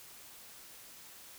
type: silence
effects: white hiss -53 dBFS RMS until 1.38 s